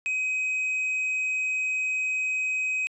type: tone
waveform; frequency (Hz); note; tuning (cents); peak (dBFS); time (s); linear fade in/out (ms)
triangle; 2525; D#7; +25; -23; 0.06-2.87; 0
effects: resampled to 24000 Hz

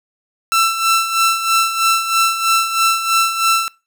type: tone with tremolo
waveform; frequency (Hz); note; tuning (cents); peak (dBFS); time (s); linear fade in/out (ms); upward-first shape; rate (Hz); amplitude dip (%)
sawtooth; 1337; E6; +24; -7; 0.52-3.68; 0; sine; 3.1; 65
effects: noise-tail reverb RT60 0.3 s tail -23 dB re dry

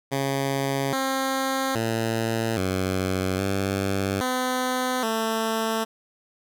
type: tone with pitch steps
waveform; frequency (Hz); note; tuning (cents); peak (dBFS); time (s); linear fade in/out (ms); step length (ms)
10% pulse; 137.2 / 266.6 / 113.3 / 93.8 / 97.5 / 254.3 / 223.1; C#3 / C4 / A#2 / F#2 / G2 / C4 / A3; -17 / +33 / -49 / +24 / -9 / -49 / +24; -15; 0.11-5.85; 20; 820
effects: none

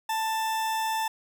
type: tone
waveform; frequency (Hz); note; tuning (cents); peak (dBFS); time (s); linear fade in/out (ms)
40% pulse; 885; A5; +10; -25; 0.09-1.08; 5
effects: none

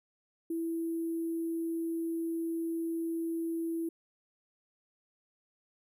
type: tone with sample-and-hold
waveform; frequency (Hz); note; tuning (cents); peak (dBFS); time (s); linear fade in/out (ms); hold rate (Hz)
sine; 330.7; E4; +6; -31; 0.5-3.89; 5; 11025
effects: none

